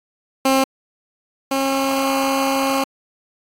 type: tone pair in turn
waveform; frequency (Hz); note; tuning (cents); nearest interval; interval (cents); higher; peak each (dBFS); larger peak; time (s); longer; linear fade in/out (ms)
15% pulse; 266.8 / 270.8; C4 / C#4; +34 / -40; unison; 26; second; -7 / -11; first; 0.45-0.64 / 1.51-2.84; second; 5
effects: AAC 48 kbps